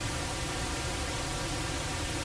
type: noise with comb filter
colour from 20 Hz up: pink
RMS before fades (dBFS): -33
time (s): 0-2.24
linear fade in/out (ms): 10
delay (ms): 4.7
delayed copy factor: -0.8
effects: resampled to 22050 Hz